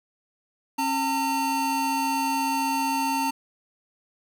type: tone pair together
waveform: square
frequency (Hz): 270.5 / 907.3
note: C#4 / A#5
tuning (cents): -42 / -47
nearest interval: octave + major sixth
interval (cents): 2095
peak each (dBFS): -29 / -25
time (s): 0.78-3.31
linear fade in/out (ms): 10
effects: none